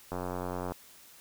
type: click train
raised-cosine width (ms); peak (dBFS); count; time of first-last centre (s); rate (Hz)
1; -21; 55; 0.12-0.72; 90
effects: white hiss -55 dBFS RMS until 1.2 s